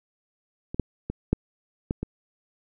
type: clicks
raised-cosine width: 3 ms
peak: -20 / -8 / -16 / -7 / -12 / -16 dBFS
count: 6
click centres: 0.745 / 0.797 / 1.1 / 1.33 / 1.909 / 2.03 s
effects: none